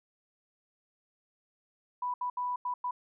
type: tone bursts at uneven times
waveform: sine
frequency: 987.8 Hz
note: B5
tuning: in tune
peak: -30 dBFS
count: 5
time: 2.02-2.14 / 2.21-2.3 / 2.37-2.56 / 2.65-2.74 / 2.84-2.91 s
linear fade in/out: 5 ms
effects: none